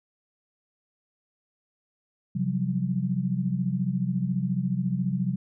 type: tone cluster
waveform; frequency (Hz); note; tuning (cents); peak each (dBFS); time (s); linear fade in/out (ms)
sine; 132.5 / 176.7 / 191; C3 / F3 / G3; +22 / +21 / -45; -29 / -28 / -28; 2.35-5.36; 10
effects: none